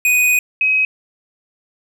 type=tone pair in turn; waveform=square / sine; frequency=2489 / 2538 Hz; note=D#7 / D#7; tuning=0 / +34 cents; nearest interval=unison; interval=34 cents; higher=second; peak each=-12 dBFS; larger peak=neither; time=0.05-0.39 / 0.61-0.85 s; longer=first; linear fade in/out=2 ms; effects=9-bit